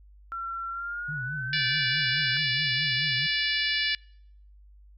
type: tone with pitch glide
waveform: sine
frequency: 1358 to 1542 Hz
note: F6 to G6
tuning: -49 to -29 cents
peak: -31 dBFS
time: 0.32-2.37 s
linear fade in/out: 0 ms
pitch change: +220 cents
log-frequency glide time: 0.69-1.5 s
type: tone with vibrato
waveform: sine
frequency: 138.59 Hz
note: C#3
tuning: in tune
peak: -34 dBFS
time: 1.08-3.27 s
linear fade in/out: 10 ms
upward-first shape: triangle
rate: 4.7 Hz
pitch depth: 230 cents each way
type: harmonic tone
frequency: 581 Hz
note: D5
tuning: 19 cents flat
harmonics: 3 / 4 / 5 / 6 / 7 / 8 / 9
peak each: -30 / -31 / -32 / -33 / -33 / -34 / -35 dBFS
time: 1.53-3.95 s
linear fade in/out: 2 ms
effects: noise-tail reverb RT60 0.7 s tail -26 dB re dry + added 50 Hz sine -50 dBFS peak until 4.97 s